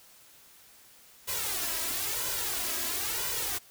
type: noise with flanger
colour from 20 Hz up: white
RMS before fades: -32 dBFS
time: 1.27-3.59 s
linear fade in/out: 20 ms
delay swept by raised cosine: 2 to 3.1 ms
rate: 1 Hz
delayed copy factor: +0.75
effects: white hiss -56 dBFS RMS until 3.7 s